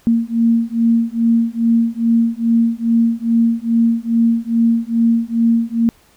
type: beating tone pair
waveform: sine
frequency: 229.4 / 231.8 Hz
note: A#3 / A#3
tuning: -28 / -10 cents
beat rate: 2.4 Hz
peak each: -15 dBFS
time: 0.07-5.89 s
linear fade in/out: 0 ms
effects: pink hiss -52 dBFS RMS until 6.16 s